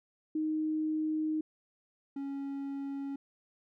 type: tone pair in turn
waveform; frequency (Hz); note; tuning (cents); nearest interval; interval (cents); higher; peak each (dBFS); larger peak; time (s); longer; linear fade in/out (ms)
sine / triangle; 311.1 / 277.2; D#4 / C#4; 0 / 0; major second; 200; first; -29 / -33; first; 0.35-1.41 / 2.16-3.16; first; 5
effects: none